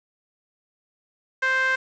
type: tone with band-pass filter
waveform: sawtooth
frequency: 523.3 Hz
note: C5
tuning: in tune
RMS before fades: -22 dBFS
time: 1.42-1.76 s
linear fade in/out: 10 ms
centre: 1700 Hz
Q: 5.4
effects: resampled to 16000 Hz + 7-bit